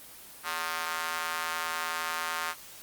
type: tone with high-pass filter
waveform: square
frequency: 82.3 Hz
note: E2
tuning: 2 cents flat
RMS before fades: -33 dBFS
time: 0.43-2.55 s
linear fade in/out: 50 ms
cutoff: 1200 Hz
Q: 1.8
effects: white hiss -48 dBFS RMS until 2.82 s + Opus 24 kbps